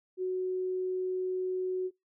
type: tone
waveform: sine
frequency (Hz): 370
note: F#4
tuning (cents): 0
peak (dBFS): -29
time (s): 0.17-1.91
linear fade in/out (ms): 50
effects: noise-tail reverb RT60 0.2 s tail -26 dB re dry